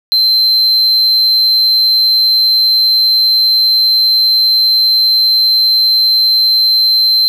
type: tone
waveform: triangle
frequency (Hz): 4105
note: C8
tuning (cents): -34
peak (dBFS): -6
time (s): 0.12-7.28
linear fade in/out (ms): 0
effects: none